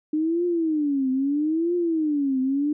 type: tone with vibrato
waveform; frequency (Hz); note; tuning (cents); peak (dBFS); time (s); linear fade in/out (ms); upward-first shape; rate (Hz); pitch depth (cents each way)
sine; 302.4; D#4; -49; -20; 0.13-2.73; 5; triangle; 0.77; 280
effects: none